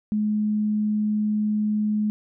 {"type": "tone", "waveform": "sine", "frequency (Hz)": 211.7, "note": "G#3", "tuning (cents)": 33, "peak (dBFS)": -20, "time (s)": [0.12, 2.1], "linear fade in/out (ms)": 0, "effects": []}